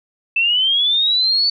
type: linear sweep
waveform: sine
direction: up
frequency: 2635 to 4514 Hz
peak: -13 dBFS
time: 0.36-1.5 s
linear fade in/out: 5 ms
effects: none